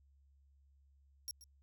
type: tone with echo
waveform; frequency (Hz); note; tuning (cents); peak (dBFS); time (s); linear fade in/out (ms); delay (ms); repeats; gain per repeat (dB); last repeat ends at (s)
25% pulse; 5588; F8; 0; -35; 1.28-1.31; 0; 130; 1; -15; 1.44
effects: added 69 Hz sine -65 dBFS peak until 1.62 s